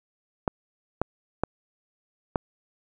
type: clicks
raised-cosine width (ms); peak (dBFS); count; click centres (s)
1; -9; 4; 0.478 / 1.016 / 1.436 / 2.358
effects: none